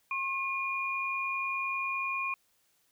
sine tone pair together, 1076 / 2431 Hz, C6 / D#7, +48 / -41 cents, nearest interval octave + major second, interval 1411 cents, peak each -34 / -32 dBFS, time 0.11-2.34 s, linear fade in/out 2 ms, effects white hiss -71 dBFS RMS until 2.91 s

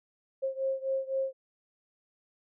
sine beating tone pair, 533 / 536.9 Hz, C5 / C5, +32 / +45 cents, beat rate 3.9 Hz, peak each -31 / -33 dBFS, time 0.42-1.33 s, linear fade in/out 20 ms, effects none

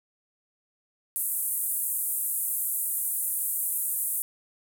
white band-pass noise, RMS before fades -29 dBFS, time 1.16-4.22 s, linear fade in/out 0 ms, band 8600 to 15000 Hz, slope 48 dB/octave, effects none

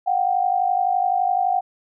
sine tone pair together, 723 / 774.8 Hz, F#5 / G5, -40 / -20 cents, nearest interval minor second, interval 120 cents, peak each -20 dBFS, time 0.06-1.61 s, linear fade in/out 20 ms, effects none

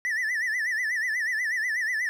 triangle tone with vibrato, 1865 Hz, A#6, in tune, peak -23 dBFS, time 0.05-2.09 s, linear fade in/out 0 ms, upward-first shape sine, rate 8.2 Hz, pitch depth 140 cents each way, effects none

